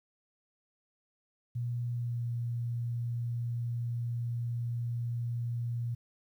sine tone with pitch glide, 120.3 to 118.71 Hz, B2 to A#2, -45 to +32 cents, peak -31 dBFS, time 1.55-5.95 s, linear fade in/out 10 ms, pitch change -23 cents, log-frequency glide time 1.91-2.24 s, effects 11-bit

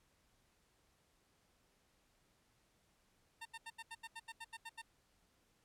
15% pulse tone bursts, 909 Hz, A#5, 44 cents flat, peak -40 dBFS, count 12, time 3.41-4.819 s, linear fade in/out 10 ms, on 45 ms, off 79 ms, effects pink hiss -75 dBFS RMS until 5.64 s + low-pass 12000 Hz 12 dB/octave

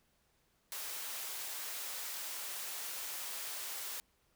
white high-pass noise, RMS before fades -42 dBFS, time 0.72-4 s, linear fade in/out 0 ms, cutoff 510 Hz, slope 12 dB/octave, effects pink hiss -74 dBFS RMS until 4.35 s

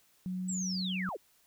sine tone with pitch glide, 183.8 to 186.15 Hz, F#3 to F#3, -11 to +11 cents, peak -33 dBFS, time 0.26-1.09 s, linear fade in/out 0 ms, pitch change +22 cents, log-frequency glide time 0.37-0.63 s
sine linear sweep, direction down, 7902 to 301.1 Hz, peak -35 dBFS, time 0.48-1.17 s, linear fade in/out 10 ms
effects white hiss -67 dBFS RMS until 1.46 s

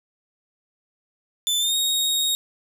sawtooth tone with pitch glide, 3520 to 3751 Hz, A7 to A#7, 0 to +10 cents, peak -17 dBFS, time 1.47-2.35 s, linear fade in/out 0 ms, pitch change +110 cents, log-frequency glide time 1.59-1.76 s, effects none

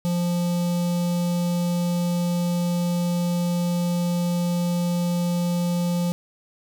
square tone with notch filter, 174.61 Hz, F3, in tune, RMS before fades -23 dBFS, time 0.05-6.12 s, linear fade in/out 0 ms, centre 1700 Hz, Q 0.66, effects none

